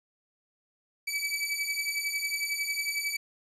sawtooth beating tone pair, 2289 / 2300 Hz, D7 / D7, -45 / -37 cents, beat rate 11 Hz, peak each -29 dBFS, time 1.07-3.17 s, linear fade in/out 10 ms, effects resampled to 32000 Hz + 10-bit

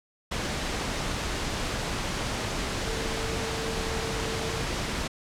sine tone in noise, 448.4 Hz, A4, 33 cents sharp, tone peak -35 dBFS, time 2.86-4.62 s, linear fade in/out 10 ms, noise pink, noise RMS -30 dBFS, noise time 0.31-5.08 s, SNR -8 dB, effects low-pass 7000 Hz 12 dB/octave

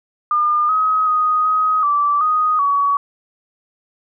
sine tone with pitch steps, 1208 / 1268 / 1246 / 1260 / 1163 / 1245 / 1130 Hz, D6 / D#6 / D#6 / D#6 / D6 / D#6 / C#6, +48 / +32 / +2 / +21 / -17 / +1 / +33 cents, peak -13 dBFS, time 0.31-2.97 s, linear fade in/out 2 ms, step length 380 ms, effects none

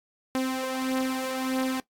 sawtooth beating tone pair, 260.2 / 261.8 Hz, C4 / C4, -9 / +1 cents, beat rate 1.6 Hz, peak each -24 / -28 dBFS, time 0.35-1.8 s, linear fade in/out 0 ms, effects noise-tail reverb RT60 0.1 s tail -18 dB re dry + AAC 64 kbps

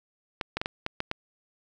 clicks, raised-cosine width 0.3 ms, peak -13 dBFS, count 7, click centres 0.412 / 0.57 / 0.615 / 0.659 / 0.864 / 1.004 / 1.114 s, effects none

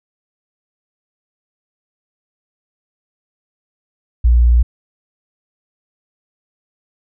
sine tone, 59.4 Hz, A#1, 33 cents sharp, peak -7 dBFS, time 4.24-4.63 s, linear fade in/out 10 ms, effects none

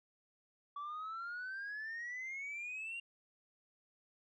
sine exponential sweep, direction up, 1141 to 2794 Hz, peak -39 dBFS, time 0.76-3 s, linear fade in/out 5 ms, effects tanh soft clip ceiling -39 dBFS

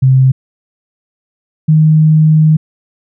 sine tone pair in turn, 131.6 / 155.87 Hz, C3 / D#3, +10 / +3 cents, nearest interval minor third, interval 293 cents, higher second, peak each -4 dBFS, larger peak neither, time 0.02-0.32 / 1.68-2.57 s, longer second, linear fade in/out 10 ms, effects none

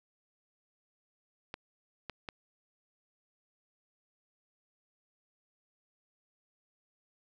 clicks, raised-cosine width 0.3 ms, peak -23 dBFS, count 3, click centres 1.541 / 2.097 / 2.288 s, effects none

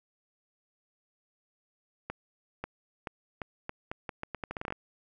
accelerating click train, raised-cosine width 0.5 ms, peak -20 dBFS, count 17, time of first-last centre 2.1-4.724 s, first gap 540 ms, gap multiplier 0.8, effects none

